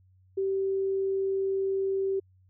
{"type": "tone", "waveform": "sine", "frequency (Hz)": 387.4, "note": "G4", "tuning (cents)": -20, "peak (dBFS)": -25, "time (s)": [0.37, 2.2], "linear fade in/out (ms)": 10, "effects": ["added 93 Hz sine -58 dBFS peak until 2.49 s"]}